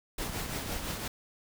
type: noise with tremolo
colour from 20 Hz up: pink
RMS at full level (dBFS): -34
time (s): 0.18-1.08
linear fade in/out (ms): 5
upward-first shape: triangle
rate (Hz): 5.9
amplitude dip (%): 50
type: click train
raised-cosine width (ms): 3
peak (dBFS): -31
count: 15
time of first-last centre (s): 0.23-0.694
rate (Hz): 30.2
effects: none